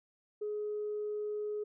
sine tone, 420 Hz, G#4, 19 cents sharp, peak -33 dBFS, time 0.41-1.64 s, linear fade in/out 10 ms, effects tanh soft clip ceiling -29 dBFS

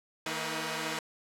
5% pulse tone cluster, 159.5 / 230.2 / 315.7 / 493.4 Hz, D#3 / A#3 / D#4 / B4, +43 / -22 / +25 / -2 cents, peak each -27 dBFS, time 0.26-0.99 s, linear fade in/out 2 ms, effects low-pass 12000 Hz 12 dB/octave

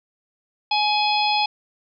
harmonic tone, 840 Hz, G#5, 19 cents sharp, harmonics 1 / 3 / 4 / 5 / 6, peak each -20 / -25 / -26 / -27 / -28 dBFS, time 0.71-1.46 s, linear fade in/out 5 ms, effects none

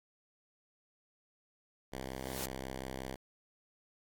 5% pulse tone, 65.5 Hz, C2, 2 cents sharp, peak -29 dBFS, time 1.92-3.16 s, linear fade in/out 10 ms
white noise with exponential growth, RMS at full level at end -37 dBFS, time 2.02-2.46 s, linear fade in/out 5 ms, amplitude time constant 94 ms
effects AAC 64 kbps

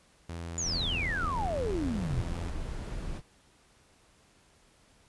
sawtooth tone with pitch glide, 84.3 to 85.03 Hz, E2 to F2, +39 to -46 cents, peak -33 dBFS, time 0.29-2.5 s, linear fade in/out 5 ms, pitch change +15 cents, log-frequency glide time 1.37-2.24 s
sine exponential sweep, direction down, 7100 to 108.7 Hz, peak -30 dBFS, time 0.58-2.22 s, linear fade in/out 0 ms
brown noise, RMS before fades -36 dBFS, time 0.62-3.22 s, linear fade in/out 50 ms
effects pink hiss -63 dBFS RMS until 5.08 s + resampled to 24000 Hz

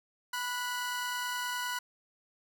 sawtooth tone pair together, 987.8 / 1466.9 Hz, B5 / F#6, 0 / -15 cents, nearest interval perfect fifth, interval 685 cents, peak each -32 / -32 dBFS, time 0.33-1.79 s, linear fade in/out 5 ms, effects none

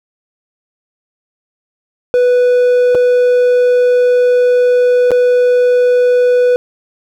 triangle tone with dropouts, 493.9 Hz, B4, in tune, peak -5 dBFS, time 2.14-6.56 s, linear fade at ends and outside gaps 0 ms, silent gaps 2.948-2.952 / 5.107-5.116 s, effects none

